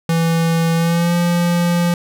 square tone with pitch glide, 165.5 to 173.23 Hz, E3 to F3, +7 to -14 cents, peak -14 dBFS, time 0.09-1.94 s, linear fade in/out 2 ms, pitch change +79 cents, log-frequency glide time 0.75-1.15 s, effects none

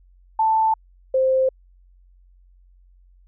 sine tone pair in turn, 883 / 523.8 Hz, A5 / C5, +6 / +2 cents, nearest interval major sixth, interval 904 cents, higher first, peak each -15 dBFS, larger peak neither, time 0.39-0.74 / 1.14-1.49 s, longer neither, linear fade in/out 5 ms, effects added 45 Hz sine -50 dBFS peak until 3.27 s

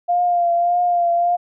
sine tone with vibrato, 698.5 Hz, F5, in tune, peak -14 dBFS, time 0.08-1.37 s, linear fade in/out 20 ms, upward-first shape triangle, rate 1.7 Hz, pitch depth 35 cents each way, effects none

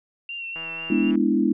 sine tone with vibrato, 2743 Hz, F7, 32 cents flat, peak -30 dBFS, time 0.29-1.11 s, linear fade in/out 2 ms, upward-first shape sine, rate 4 Hz, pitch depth 30 cents each way
click train, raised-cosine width 0.5 ms, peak -26 dBFS, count 98, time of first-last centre 0.56-1.155 s, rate 163 Hz
sine chord, E dominant seventh, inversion first, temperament equal, 207.7 / 246.9 / 293.7 / 329.6 Hz, G#3 / B3 / D4 / E4, 0 / 0 / 0 / 0 cents, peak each -23 dBFS, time 0.9-1.53 s, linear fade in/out 5 ms
effects none

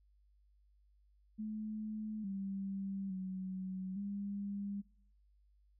sine tone with pitch steps, 215.1 / 195.3 / 187.6 / 201 Hz, A3 / G3 / F#3 / G3, -39 / -6 / +24 / +44 cents, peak -38 dBFS, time 1.38-4.82 s, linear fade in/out 20 ms, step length 860 ms, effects noise-tail reverb RT60 0.7 s tail -24 dB re dry + added 50 Hz sine -66 dBFS peak until 5.79 s

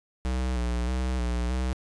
square tone with vibrato, 61.74 Hz, B1, in tune, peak -26 dBFS, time 0.25-1.73 s, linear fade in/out 0 ms, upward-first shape square, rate 1.6 Hz, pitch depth 47 cents each way, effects resampled to 22050 Hz

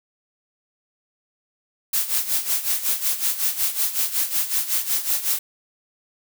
blue noise with tremolo, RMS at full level -20 dBFS, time 1.93-5.39 s, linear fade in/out 5 ms, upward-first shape sine, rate 5.4 Hz, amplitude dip 75%, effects none

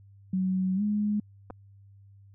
sine tone with pitch glide, 187 to 208.7 Hz, F#3 to G#3, +19 to +9 cents, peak -24 dBFS, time 0.33-1.2 s, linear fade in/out 5 ms, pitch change +190 cents, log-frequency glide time 0.75-0.82 s
clicks, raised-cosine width 1 ms, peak -27 dBFS, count 2, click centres 1.502 / 1.506 s
effects added 99 Hz sine -51 dBFS peak until 2.34 s

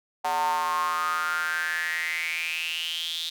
square tone with high-pass filter sweep, 82.41 Hz, E2, in tune, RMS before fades -28 dBFS, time 0.24-3.3 s, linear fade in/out 10 ms, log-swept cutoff 810 to 3700 Hz, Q 8.2, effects none

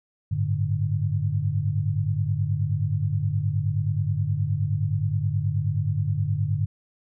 sine chord, G suspended second, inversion none, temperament equal with one note detuned, 98 / 107.49 / 146.83 Hz, G2 / A2 / D3, 0 / -40 / 0 cents, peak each -26 dBFS, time 0.31-6.66 s, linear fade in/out 10 ms, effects none

